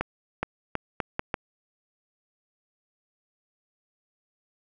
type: accelerating click train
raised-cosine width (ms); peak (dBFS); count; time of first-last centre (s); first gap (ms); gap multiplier
0.5; -11; 6; 0.01-1.342; 420; 0.77
effects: none